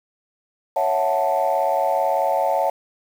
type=chord; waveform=sine; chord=F# minor seventh; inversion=second; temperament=equal with one note detuned; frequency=554.4 / 659.3 / 737.4 / 880 Hz; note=C#5 / E5 / F#5 / A5; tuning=0 / 0 / -6 / 0 cents; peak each=-22 dBFS; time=0.76-2.7 s; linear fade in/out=5 ms; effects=tanh soft clip ceiling -10 dBFS + 7-bit